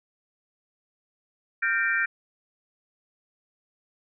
sine chord, G minor seventh, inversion third, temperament equal with one note detuned, 1396.9 / 1568 / 1824.2 / 2349 Hz, F6 / G6 / Bb6 / D7, 0 / 0 / -38 / 0 cents, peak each -30 / -26 / -26 / -30 dBFS, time 1.62-2.06 s, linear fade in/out 10 ms, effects none

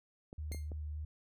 clicks, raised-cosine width 2 ms, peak -34 dBFS, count 4, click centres 0.329 / 0.516 / 0.547 / 0.718 s
sine tone with vibrato, 75.7 Hz, D#2, 47 cents flat, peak -38 dBFS, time 0.38-1.05 s, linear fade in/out 5 ms, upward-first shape square, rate 3.5 Hz, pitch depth 13 cents each way
10% pulse tone with exponential decay, 2118 Hz, C7, 21 cents sharp, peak -34 dBFS, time 0.52-0.7 s, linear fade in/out 0 ms, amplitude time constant 37 ms
effects none

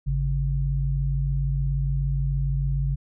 sine tone pair together, 51.87 / 138.59 Hz, G#1 / C#3, -1 / 0 cents, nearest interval octave + perfect fourth, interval 1701 cents, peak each -24 dBFS, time 0.06-2.96 s, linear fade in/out 20 ms, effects none

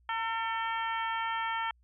harmonic tone with a mistuned harmonic, 450.2 Hz, A4, 40 cents sharp, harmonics 2 / 3 / 4 / 5 / 6 / 7, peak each -33 / -36 / -38 / -41 / -47 / -43 dBFS, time 0.09-1.71 s, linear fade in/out 2 ms, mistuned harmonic 2, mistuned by +17 cents, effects added 60 Hz sine -62 dBFS peak until 1.83 s

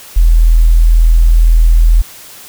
sine tone, 41 Hz, E1, 9 cents flat, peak -3 dBFS, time 0.16-2.02 s, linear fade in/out 10 ms, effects white hiss -34 dBFS RMS until 2.48 s

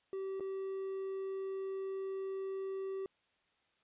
triangle tone with dropouts, 385.6 Hz, G4, 28 cents flat, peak -35 dBFS, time 0.13-3.06 s, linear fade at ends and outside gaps 1 ms, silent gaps 0.398-0.406 s, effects white hiss -75 dBFS RMS until 3.83 s + resampled to 8000 Hz

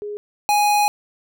sine / square tone pair in turn, 414.8 / 829.6 Hz, G#4 / G#5, -2 / -2 cents, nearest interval octave, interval 1200 cents, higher second, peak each -26 / -15 dBFS, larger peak second, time 0.02-0.17 / 0.49-0.88 s, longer second, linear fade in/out 0 ms, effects none

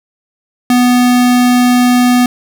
square tone, 246.9 Hz, B3, in tune, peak -7 dBFS, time 0.7-2.26 s, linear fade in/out 2 ms, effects none

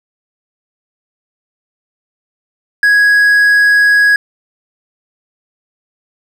triangle tone, 1662 Hz, G#6, 1 cent sharp, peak -4 dBFS, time 2.83-4.16 s, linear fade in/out 2 ms, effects none

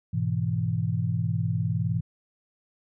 sine chord, E major, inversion first, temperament equal, 103.83 / 123.47 / 164.81 Hz, G#2 / B2 / E3, 0 / 0 / 0 cents, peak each -28 dBFS, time 0.13-2.01 s, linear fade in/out 10 ms, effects none

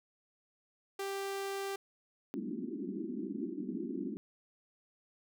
sawtooth tone, 393.1 Hz, G4, 5 cents sharp, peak -32 dBFS, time 0.99-1.76 s, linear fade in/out 5 ms
pink band-pass noise, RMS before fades -39 dBFS, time 2.34-4.17 s, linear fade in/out 0 ms, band 190 to 380 Hz, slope 96 dB/octave
effects none

